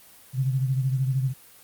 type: beating tone pair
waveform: sine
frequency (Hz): 130.81 / 143.81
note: C3 / D3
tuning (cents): 0 / -36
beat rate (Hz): 13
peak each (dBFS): -22 / -30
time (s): 0.33-1.34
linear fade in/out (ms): 50
effects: white hiss -51 dBFS RMS until 1.63 s + Opus 32 kbps